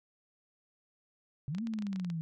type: linear two-way sweep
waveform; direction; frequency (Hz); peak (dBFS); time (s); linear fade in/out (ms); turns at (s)
sine; up then down; 127.7 to 233.1 to 157.5; -33; 1.48-2.21; 0; 1.63
type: clicks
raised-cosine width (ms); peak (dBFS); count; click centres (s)
0.2; -30; 12; 1.549 / 1.584 / 1.671 / 1.737 / 1.788 / 1.823 / 1.868 / 1.93 / 1.96 / 1.998 / 2.047 / 2.101
effects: none